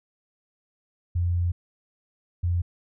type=tone pair in turn; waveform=sine; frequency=87.31 / 87.31 Hz; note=F2 / F2; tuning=0 / 0 cents; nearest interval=unison; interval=0 cents; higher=neither; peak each=-21 dBFS; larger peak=neither; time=1.15-1.52 / 2.43-2.62 s; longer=first; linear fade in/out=10 ms; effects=none